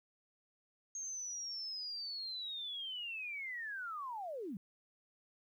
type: linear sweep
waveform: sine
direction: down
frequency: 6480 to 169.2 Hz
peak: -40 dBFS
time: 0.95-4.57 s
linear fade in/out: 2 ms
effects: 12-bit